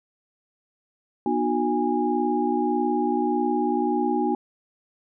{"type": "tone cluster", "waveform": "sine", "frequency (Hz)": [243.2, 304.9, 363.4, 821], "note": ["B3", "D#4", "F#4", "G#5"], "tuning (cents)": [-26, -35, -31, -20], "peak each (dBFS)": -26, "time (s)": [1.26, 4.35], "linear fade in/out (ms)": 2, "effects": []}